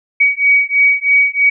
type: beating tone pair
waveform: sine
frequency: 2259 / 2262.1 Hz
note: C#7 / C#7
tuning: +32 / +35 cents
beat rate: 3.1 Hz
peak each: -12 dBFS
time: 0.2-1.5 s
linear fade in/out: 10 ms
effects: none